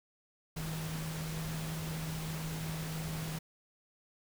sine tone in noise, 159.1 Hz, D#3, 39 cents sharp, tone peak -37 dBFS, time 0.56-3.39 s, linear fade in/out 10 ms, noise pink, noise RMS -43 dBFS, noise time 0.56-3.39 s, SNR +3 dB, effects none

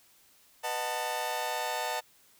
sawtooth chord, B dominant seventh, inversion none, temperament just, 493.9 / 617.4 / 740.8 / 889 Hz, B4 / D#5 / F#5 / A5, 0 / -14 / +2 / +18 cents, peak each -36 / -34 / -33 / -30 dBFS, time 0.63-2.01 s, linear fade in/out 20 ms, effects white hiss -62 dBFS RMS until 2.39 s

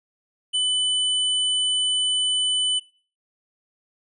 square tone, 3000 Hz, F#7, 23 cents sharp, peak -20 dBFS, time 0.53-2.8 s, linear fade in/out 20 ms, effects noise-tail reverb RT60 0.4 s tail -21 dB re dry + resampled to 24000 Hz

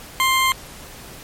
20% pulse tone, 1052 Hz, C6, 9 cents sharp, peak -10 dBFS, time 0.2-0.52 s, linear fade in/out 0 ms, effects pink hiss -39 dBFS RMS until 1.23 s + MP3 64 kbps

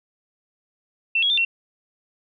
sine tone with pitch steps, 2691 / 3319 / 3571 / 2722 Hz, E7 / G#7 / A7 / F7, +35 / -2 / +25 / -45 cents, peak -17 dBFS, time 1.15-1.45 s, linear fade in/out 5 ms, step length 75 ms, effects none

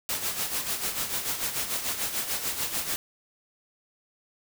white noise with tremolo, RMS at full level -28 dBFS, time 0.09-2.96 s, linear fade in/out 0 ms, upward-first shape sine, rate 6.8 Hz, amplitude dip 60%, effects none

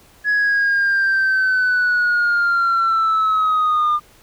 sine linear sweep, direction down, 1685 to 1200 Hz, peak -12 dBFS, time 0.24-4 s, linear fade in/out 50 ms, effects tanh soft clip ceiling -12 dBFS + pink hiss -50 dBFS RMS until 4.22 s

